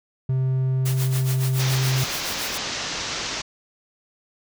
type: tone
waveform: triangle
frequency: 130.81 Hz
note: C3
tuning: in tune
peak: -17 dBFS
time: 0.29-2.04 s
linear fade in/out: 5 ms
type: noise with tremolo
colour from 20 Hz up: white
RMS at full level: -30 dBFS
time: 0.85-2.58 s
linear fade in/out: 10 ms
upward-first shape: sine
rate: 7.1 Hz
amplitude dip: 75%
type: low-pass noise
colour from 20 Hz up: white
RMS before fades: -29 dBFS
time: 1.59-3.42 s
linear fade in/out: 10 ms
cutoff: 6500 Hz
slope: 48 dB/octave
effects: none